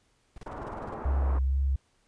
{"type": "noise bursts", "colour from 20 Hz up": "brown", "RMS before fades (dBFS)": -42, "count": 12, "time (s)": [0.36, 0.942], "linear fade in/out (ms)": 2, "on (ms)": 21, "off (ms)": 30}
{"type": "low-pass noise", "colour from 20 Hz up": "white", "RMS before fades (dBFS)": -39, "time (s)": [0.46, 1.39], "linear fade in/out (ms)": 5, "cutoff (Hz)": 1100, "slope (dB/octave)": 24}
{"type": "tone with vibrato", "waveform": "sine", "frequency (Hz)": 67.1, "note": "C2", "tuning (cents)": 44, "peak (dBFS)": -23, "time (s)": [1.05, 1.76], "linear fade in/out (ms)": 5, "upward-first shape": "sine", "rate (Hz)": 2.2, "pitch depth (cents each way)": 30}
{"effects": ["pink hiss -69 dBFS RMS until 2.07 s", "resampled to 22050 Hz"]}